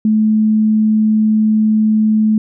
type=tone; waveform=sine; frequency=216.3 Hz; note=A3; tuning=29 cents flat; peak=-9 dBFS; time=0.05-2.38 s; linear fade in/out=2 ms; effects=none